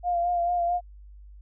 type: tone with vibrato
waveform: sine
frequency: 698.5 Hz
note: F5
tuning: in tune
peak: -22 dBFS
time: 0.03-0.81 s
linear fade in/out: 50 ms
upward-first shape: sine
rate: 4.5 Hz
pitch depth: 31 cents each way
effects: added 50 Hz sine -44 dBFS peak until 1.41 s